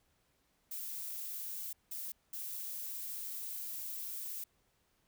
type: noise bursts at uneven times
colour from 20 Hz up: violet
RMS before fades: -42 dBFS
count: 3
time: 0.71-1.73 / 1.91-2.12 / 2.33-4.44 s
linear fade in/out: 5 ms
effects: pink hiss -75 dBFS RMS until 5.07 s